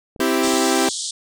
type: clicks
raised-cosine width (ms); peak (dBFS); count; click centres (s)
2; -26; 5; 0.162 / 0.195 / 0.446 / 0.477 / 0.537
type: chord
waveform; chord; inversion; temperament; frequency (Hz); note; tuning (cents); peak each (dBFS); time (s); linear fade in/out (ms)
sawtooth; C major; none; equal; 261.6 / 329.6 / 392; C4 / E4 / G4; 0 / 0 / 0; -17; 0.2-0.89; 2
type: band-pass noise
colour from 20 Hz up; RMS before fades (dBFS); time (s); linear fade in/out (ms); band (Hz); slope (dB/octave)
white; -27; 0.43-1.11; 5; 3200 to 9100; 96
effects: none